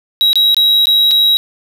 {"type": "tone with dropouts", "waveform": "triangle", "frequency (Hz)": 3851, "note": "B7", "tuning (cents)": -44, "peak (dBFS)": -6, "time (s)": [0.21, 1.37], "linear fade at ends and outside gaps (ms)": 0, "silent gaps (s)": [[0.331, 0.356], [0.545, 0.567], [0.856, 0.87], [1.11, 1.114]], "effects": []}